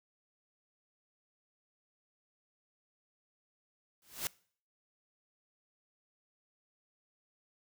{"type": "noise with exponential growth", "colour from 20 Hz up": "white", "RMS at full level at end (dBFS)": -32, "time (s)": [4.02, 4.27], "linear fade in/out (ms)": 1, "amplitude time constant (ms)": 54, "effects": ["noise-tail reverb RT60 0.5 s tail -23 dB re dry"]}